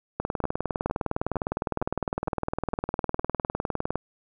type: two click trains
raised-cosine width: 1 ms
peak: -12 / -17 dBFS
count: 75 / 7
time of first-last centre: 0.2-3.956 / 0.44-3.192 s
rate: 19.7 / 2.18 Hz
effects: none